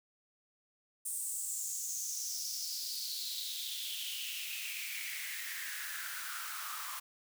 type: noise with high-pass filter sweep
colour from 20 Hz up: white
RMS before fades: -40 dBFS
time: 1.05-7 s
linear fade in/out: 10 ms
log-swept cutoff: 8900 to 1100 Hz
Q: 5.5
effects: none